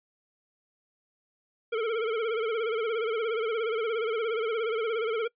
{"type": "tone with vibrato", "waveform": "square", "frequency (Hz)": 449.3, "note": "A4", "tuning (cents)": 36, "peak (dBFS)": -27, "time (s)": [1.72, 5.28], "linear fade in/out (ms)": 10, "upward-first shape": "sine", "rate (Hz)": 17, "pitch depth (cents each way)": 85, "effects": ["noise-tail reverb RT60 0.1 s tail -24 dB re dry", "resampled to 8000 Hz"]}